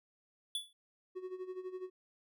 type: tone with exponential decay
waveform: square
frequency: 3442 Hz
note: A7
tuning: 39 cents flat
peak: -32 dBFS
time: 0.55-0.73 s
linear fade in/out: 2 ms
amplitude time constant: 38 ms
type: tone with tremolo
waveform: triangle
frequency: 370 Hz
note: F#4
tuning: in tune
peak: -36 dBFS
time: 1.15-1.9 s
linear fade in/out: 20 ms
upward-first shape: sine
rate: 12 Hz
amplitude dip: 75%
effects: none